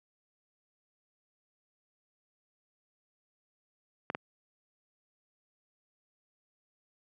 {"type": "clicks", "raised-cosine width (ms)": 0.5, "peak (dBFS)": -18, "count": 2, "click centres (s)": [4.101, 4.149], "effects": ["high-pass 150 Hz 12 dB/octave"]}